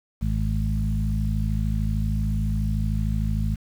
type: harmonic tone with a mistuned harmonic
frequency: 53.5 Hz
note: A1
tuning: 48 cents flat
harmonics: 1 / 2 / 3 / 4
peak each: -24 / -27 / -29 / -30 dBFS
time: 0.21-3.56 s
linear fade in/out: 20 ms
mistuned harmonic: 1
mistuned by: +22 cents
effects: 8-bit